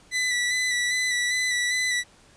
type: tone with vibrato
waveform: sawtooth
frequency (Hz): 1981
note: B6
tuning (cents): +5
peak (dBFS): -19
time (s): 0.11-2.04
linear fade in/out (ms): 50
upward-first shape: square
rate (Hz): 2.5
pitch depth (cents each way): 21
effects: pink hiss -55 dBFS RMS until 2.36 s + resampled to 22050 Hz